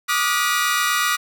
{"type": "tone cluster", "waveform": "sawtooth", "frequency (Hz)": [1170, 1238, 1438, 1940], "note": ["D6", "D#6", "F#6", "B6"], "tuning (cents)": [-7, -9, -50, -31], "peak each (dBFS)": -20, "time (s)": [0.08, 1.17], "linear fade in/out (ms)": 20, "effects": []}